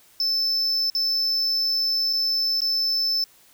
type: tone with dropouts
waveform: triangle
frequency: 5274 Hz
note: E8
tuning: in tune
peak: -19 dBFS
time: 0.2-3.24 s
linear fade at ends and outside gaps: 1 ms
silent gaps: 0.9-0.95 / 2.129-2.133 / 2.605-2.618 s
effects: white hiss -55 dBFS RMS until 3.53 s